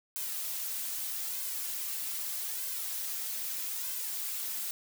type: noise with flanger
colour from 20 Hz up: blue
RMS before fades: -36 dBFS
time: 0.16-4.71 s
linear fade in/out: 0 ms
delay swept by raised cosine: 1.9 to 4.6 ms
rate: 0.8 Hz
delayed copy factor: +0.75
effects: none